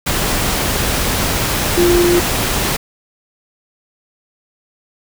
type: tone in noise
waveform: sine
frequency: 349.4 Hz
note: F4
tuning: 1 cent sharp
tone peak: -10 dBFS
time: 1.77-2.2 s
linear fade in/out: 10 ms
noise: pink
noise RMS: -17 dBFS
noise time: 0.06-2.77 s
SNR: +4 dB
effects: none